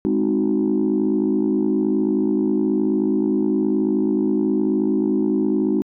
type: chord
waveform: sine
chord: Ab dominant seventh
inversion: none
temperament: equal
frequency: 207.7 / 261.6 / 311.1 / 370 Hz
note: Ab3 / C4 / Eb4 / Gb4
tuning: 0 / 0 / 0 / 0 cents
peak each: -21 / -22 / -20 / -22 dBFS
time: 0.05-5.82 s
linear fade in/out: 0 ms
effects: tanh soft clip ceiling -10 dBFS